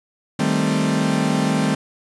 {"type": "chord", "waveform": "40% pulse", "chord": "A half-diminished seventh", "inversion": "second", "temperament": "equal", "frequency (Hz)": [155.56, 196, 220, 261.6], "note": ["Eb3", "G3", "A3", "C4"], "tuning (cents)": [0, 0, 0, 0], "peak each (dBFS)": -22, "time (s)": [0.39, 1.75], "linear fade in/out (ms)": 5, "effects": ["resampled to 24000 Hz", "8-bit"]}